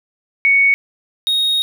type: tone pair in turn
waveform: sine / triangle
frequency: 2225 / 3742 Hz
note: C#7 / A#7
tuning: +6 / +6 cents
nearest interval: major sixth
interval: 900 cents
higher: second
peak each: -9 / -12 dBFS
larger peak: first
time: 0.45-0.74 / 1.27-1.62 s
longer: second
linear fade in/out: 0 ms
effects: none